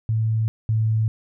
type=tone pair in turn; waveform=sine; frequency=110.9 / 110.26 Hz; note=A2 / A2; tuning=+14 / +4 cents; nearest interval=unison; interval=10 cents; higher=first; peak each=-18 / -17 dBFS; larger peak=second; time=0.09-0.48 / 0.69-1.08 s; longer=neither; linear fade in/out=0 ms; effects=none